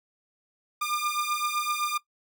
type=beating tone pair; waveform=sawtooth; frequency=1200 / 1207.8 Hz; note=D6 / D6; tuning=+37 / +48 cents; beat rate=7.8 Hz; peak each=-26 dBFS; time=0.81-1.98 s; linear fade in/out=10 ms; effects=noise-tail reverb RT60 0.1 s tail -18 dB re dry